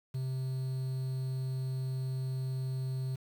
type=tone with quantisation; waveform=triangle; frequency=130.81 Hz; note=C3; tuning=in tune; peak=-30 dBFS; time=0.14-3.16 s; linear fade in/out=10 ms; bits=9; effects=none